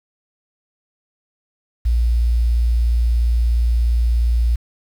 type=tone with quantisation; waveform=sine; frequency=58.5 Hz; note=A#1; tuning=7 cents sharp; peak=-13 dBFS; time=1.85-4.56 s; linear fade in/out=10 ms; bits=7; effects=none